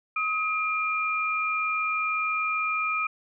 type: tone pair together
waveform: sine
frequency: 1267.4 / 2394 Hz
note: D#6 / D7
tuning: +32 / +33 cents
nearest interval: major seventh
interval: 1101 cents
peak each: -27 dBFS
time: 0.16-3.07 s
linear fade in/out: 5 ms
effects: none